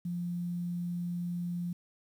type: tone with quantisation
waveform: sine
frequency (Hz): 174.61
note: F3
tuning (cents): 0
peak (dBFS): -32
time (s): 0.05-1.73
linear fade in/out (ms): 5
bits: 10
effects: none